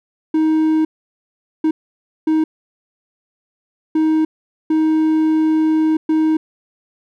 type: tone bursts at uneven times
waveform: triangle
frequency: 314.5 Hz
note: D#4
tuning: 19 cents sharp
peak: -10 dBFS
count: 6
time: 0.34-0.85 / 1.64-1.71 / 2.27-2.44 / 3.95-4.25 / 4.7-5.97 / 6.09-6.37 s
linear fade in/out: 5 ms
effects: none